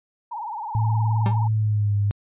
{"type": "tone with vibrato", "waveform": "sine", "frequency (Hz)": 891, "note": "A5", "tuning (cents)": 22, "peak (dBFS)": -28, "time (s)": [0.31, 1.48], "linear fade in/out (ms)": 10, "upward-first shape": "triangle", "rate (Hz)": 19, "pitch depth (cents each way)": 170}
{"type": "tone with pitch glide", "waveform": "sine", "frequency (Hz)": [110, 102.04], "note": ["A2", "G#2"], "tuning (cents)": [0, -30], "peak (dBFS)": -18, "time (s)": [0.75, 2.11], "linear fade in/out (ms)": 0, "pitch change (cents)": -130, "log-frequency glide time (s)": [1.47, 1.95]}
{"type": "tone with exponential decay", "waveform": "40% pulse", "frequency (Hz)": 196, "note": "G3", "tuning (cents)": 0, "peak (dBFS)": -19, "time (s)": [1.26, 1.39], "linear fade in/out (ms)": 0, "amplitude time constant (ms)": 27}
{"effects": ["resampled to 8000 Hz"]}